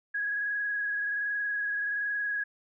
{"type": "tone with frequency modulation", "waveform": "sine", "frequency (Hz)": 1661.2, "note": "G#6", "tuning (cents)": 0, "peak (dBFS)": -28, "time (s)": [0.14, 2.44], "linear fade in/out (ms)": 10, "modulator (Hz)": 21.3, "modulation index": 1.2, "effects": []}